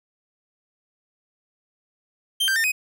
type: tone with pitch steps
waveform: 45% pulse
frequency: 3153 / 1570 / 1811 / 2513 Hz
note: G7 / G6 / A6 / D#7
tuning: +9 / +2 / +49 / +17 cents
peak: -19 dBFS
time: 2.4-2.72 s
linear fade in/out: 10 ms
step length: 80 ms
effects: none